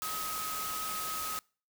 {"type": "tone in noise", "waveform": "sine", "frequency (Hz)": 1268, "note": "D#6", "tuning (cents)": 32, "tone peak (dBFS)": -37, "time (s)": [0.02, 1.39], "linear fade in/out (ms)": 0, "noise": "white", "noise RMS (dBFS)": -38, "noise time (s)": [0.02, 1.39], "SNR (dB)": -2, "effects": ["noise-tail reverb RT60 0.4 s tail -26 dB re dry"]}